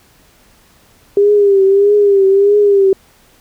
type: tone with vibrato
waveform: sine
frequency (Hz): 399.9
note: G4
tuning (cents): +35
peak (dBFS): -6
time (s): 1.17-2.93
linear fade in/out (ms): 2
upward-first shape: triangle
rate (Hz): 1.6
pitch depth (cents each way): 73
effects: pink hiss -49 dBFS RMS until 3.4 s